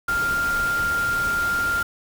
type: tone in noise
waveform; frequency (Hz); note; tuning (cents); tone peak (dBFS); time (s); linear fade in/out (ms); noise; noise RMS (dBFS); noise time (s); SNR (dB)
sine; 1396.9; F6; 0; -20; 0.08-1.83; 5; pink; -32; 0.08-1.83; +9
effects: none